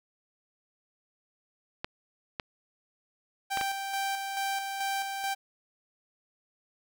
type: clicks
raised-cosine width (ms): 0.3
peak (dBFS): -16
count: 4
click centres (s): 1.845 / 2.398 / 3.573 / 3.612
type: tone with tremolo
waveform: sawtooth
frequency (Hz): 784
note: G5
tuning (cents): 0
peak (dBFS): -25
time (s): 3.5-5.35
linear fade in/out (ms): 20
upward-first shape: square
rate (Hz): 2.3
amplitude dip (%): 40
effects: none